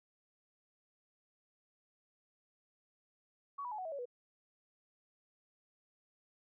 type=tone with pitch steps; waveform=sine; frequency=1125 / 979.4 / 852.6 / 742.2 / 646.1 / 562.5 / 489.7 Hz; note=C#6 / B5 / G#5 / F#5 / E5 / C#5 / B4; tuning=+25 / -15 / +45 / +5 / -35 / +25 / -15 cents; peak=-39 dBFS; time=3.58-4.056 s; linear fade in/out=10 ms; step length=68 ms; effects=none